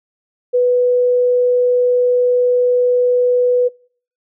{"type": "tone", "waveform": "sine", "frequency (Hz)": 493.9, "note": "B4", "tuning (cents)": 0, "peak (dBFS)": -10, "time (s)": [0.53, 3.69], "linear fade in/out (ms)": 20, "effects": ["noise-tail reverb RT60 0.5 s tail -25 dB re dry"]}